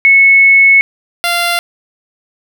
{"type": "tone pair in turn", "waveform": ["sine", "10% pulse"], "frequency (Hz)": [2200, 693], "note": ["C#7", "F5"], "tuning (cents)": [-14, -14], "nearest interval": "octave + minor sixth", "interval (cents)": 2000, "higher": "first", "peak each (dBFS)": -3, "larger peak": "neither", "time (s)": [[0.05, 0.81], [1.24, 1.59]], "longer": "first", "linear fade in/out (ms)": 0, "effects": []}